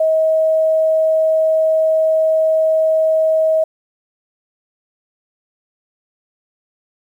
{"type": "tone", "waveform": "sine", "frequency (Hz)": 636, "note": "D#5", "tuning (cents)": 38, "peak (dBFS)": -11, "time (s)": [0, 3.64], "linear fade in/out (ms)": 5, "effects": ["8-bit"]}